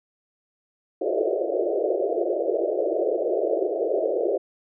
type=band-pass noise; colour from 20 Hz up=pink; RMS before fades=-24 dBFS; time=1.01-4.38 s; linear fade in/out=10 ms; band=340 to 670 Hz; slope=96 dB/octave; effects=none